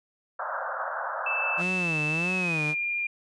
white band-pass noise, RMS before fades -32 dBFS, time 0.39-1.62 s, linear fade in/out 5 ms, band 530 to 1600 Hz, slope 96 dB/octave
sine tone with pitch glide, 2637 to 2404 Hz, E7 to D7, 0 to +40 cents, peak -26 dBFS, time 1.26-3.07 s, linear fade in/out 5 ms, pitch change -160 cents, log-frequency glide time 2.25-2.71 s
sawtooth tone with vibrato, 167.4 Hz, E3, 27 cents sharp, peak -25 dBFS, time 1.57-2.75 s, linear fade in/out 50 ms, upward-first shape sine, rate 1.6 Hz, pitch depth 180 cents each way
effects resampled to 22050 Hz

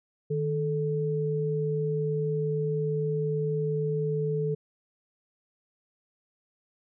sine tone pair together, 154 / 435.6 Hz, D#3 / A4, -17 / -17 cents, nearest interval octave + tritone, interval 1800 cents, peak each -28 / -28 dBFS, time 0.3-4.55 s, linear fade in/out 10 ms, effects none

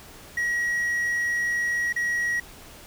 triangle tone with dropouts, 1907 Hz, A#6, 39 cents sharp, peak -21 dBFS, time 0.37-2.4 s, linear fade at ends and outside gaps 5 ms, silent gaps 1.927-1.961 s, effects pink hiss -46 dBFS RMS until 2.86 s

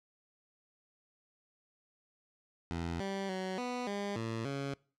15% pulse tone with pitch steps, 84.5 / 195.2 / 187.3 / 247.2 / 202 / 113.4 / 138.9 Hz, E2 / G3 / F#3 / B3 / G#3 / A#2 / C#3, +43 / -7 / +21 / +2 / -48 / -47 / +4 cents, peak -29 dBFS, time 2.71-4.74 s, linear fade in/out 0 ms, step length 290 ms, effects noise-tail reverb RT60 0.4 s tail -24 dB re dry + low-pass 6000 Hz 12 dB/octave

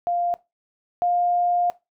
sine tone pair in turn, 698.5 / 705.4 Hz, F5 / F5, 0 / +17 cents, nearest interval unison, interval 17 cents, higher second, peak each -20 / -18 dBFS, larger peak second, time 0.07-0.34 / 1.02-1.7 s, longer second, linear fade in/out 0 ms, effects noise-tail reverb RT60 0.2 s tail -18 dB re dry

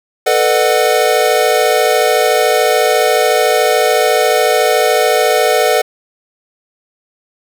square chord, B dominant seventh, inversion third, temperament equal with one note detuned, 440 / 493.9 / 607 / 740 Hz, A4 / B4 / D#5 / F#5, 0 / 0 / -43 / 0 cents, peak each -16 dBFS, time 0.26-5.82 s, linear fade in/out 10 ms, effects none

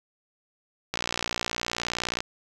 click train, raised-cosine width 0.2 ms, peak -10 dBFS, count 76, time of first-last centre 0.94-2.205 s, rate 59.3 Hz, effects 8-bit

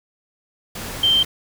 sine tone in noise, 3136 Hz, G7, in tune, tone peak -13 dBFS, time 1.03-1.23 s, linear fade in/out 5 ms, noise pink, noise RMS -31 dBFS, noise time 0.75-1.25 s, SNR +15 dB, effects none

